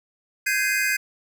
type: chord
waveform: square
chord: Ab major seventh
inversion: third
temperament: just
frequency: 1557.4 / 1661.2 / 2077 / 2492 Hz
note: G6 / Ab6 / C7 / Eb7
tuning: -12 / 0 / -13 / +2 cents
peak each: -27 dBFS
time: 0.46-0.97 s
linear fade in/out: 10 ms
effects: none